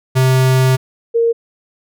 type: tone pair in turn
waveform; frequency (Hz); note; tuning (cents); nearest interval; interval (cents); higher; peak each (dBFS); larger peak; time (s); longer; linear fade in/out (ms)
square / sine; 130.2 / 463.1; C3 / A#4; -8 / -11; octave + minor seventh; 2197; second; -10; neither; 0.15-0.77 / 1.14-1.33; first; 20
effects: none